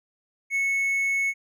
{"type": "tone", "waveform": "triangle", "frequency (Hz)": 2202, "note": "C#7", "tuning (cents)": -12, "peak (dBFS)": -20, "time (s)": [0.5, 1.34], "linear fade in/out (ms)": 50, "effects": []}